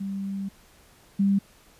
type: tone pair in turn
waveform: sine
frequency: 196 / 197.82 Hz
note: G3 / G3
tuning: 0 / +16 cents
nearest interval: unison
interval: 16 cents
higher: second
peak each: -28 / -18 dBFS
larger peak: second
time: 0-0.49 / 1.19-1.39 s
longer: first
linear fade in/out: 10 ms
effects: pink hiss -56 dBFS RMS until 1.79 s + resampled to 32000 Hz